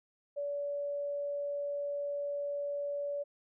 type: tone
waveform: sine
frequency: 573 Hz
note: D5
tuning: 43 cents flat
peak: -33 dBFS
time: 0.36-3.24 s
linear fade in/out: 20 ms
effects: none